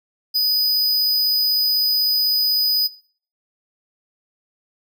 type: tone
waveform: square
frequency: 4978 Hz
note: D#8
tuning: in tune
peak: -16 dBFS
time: 0.34-2.88 s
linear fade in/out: 20 ms
effects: noise-tail reverb RT60 0.5 s tail -20 dB re dry